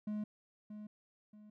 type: tone with echo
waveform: triangle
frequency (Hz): 211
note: G#3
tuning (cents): +28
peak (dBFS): -34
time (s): 0.07-0.24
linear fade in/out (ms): 5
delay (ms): 630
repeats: 2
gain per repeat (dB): -9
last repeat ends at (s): 1.5
effects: none